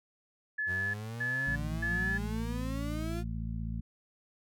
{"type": "tone bursts", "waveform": "sine", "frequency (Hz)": 1718, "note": "A6", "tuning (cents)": -42, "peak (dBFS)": -30, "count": 3, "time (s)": [0.58, 2.18], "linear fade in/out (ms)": 10, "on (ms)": 360, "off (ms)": 260}
{"type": "exponential sweep", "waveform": "35% pulse", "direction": "up", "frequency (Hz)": [89, 354.7], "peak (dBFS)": -36, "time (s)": [0.66, 3.24], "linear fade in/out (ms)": 50}
{"type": "harmonic tone", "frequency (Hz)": 55.9, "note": "A1", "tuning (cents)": 28, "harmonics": [1, 2, 3, 4], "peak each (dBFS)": [-36, -39, -41, -42], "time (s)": [1.47, 3.81], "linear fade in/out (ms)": 5}
{"effects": []}